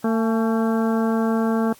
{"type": "harmonic tone with a mistuned harmonic", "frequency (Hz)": 225, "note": "A3", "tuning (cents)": 39, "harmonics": [1, 2, 3, 4, 5, 6, 7], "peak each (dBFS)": [-19, -25, -29, -31, -33, -35, -36], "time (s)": [0.04, 1.73], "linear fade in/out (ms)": 5, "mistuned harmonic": 4, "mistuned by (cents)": -64, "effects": ["white hiss -51 dBFS RMS until 1.79 s", "AAC 64 kbps"]}